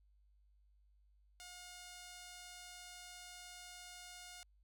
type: tone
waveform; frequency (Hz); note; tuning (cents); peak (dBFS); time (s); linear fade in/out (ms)
5% pulse; 717; F5; +45; -40; 1.4-4.43; 0
effects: added 50 Hz sine -67 dBFS peak until 4.63 s